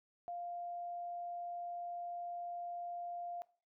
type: tone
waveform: sine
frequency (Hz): 698.5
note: F5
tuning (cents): 0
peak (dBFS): -40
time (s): 0.28-3.42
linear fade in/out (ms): 0
effects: noise-tail reverb RT60 0.4 s tail -20 dB re dry